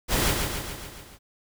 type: noise with echo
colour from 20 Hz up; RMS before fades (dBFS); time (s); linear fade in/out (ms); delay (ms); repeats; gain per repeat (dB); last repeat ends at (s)
pink; -23; 0.08-0.35; 50; 140; 6; -4; 1.19
effects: none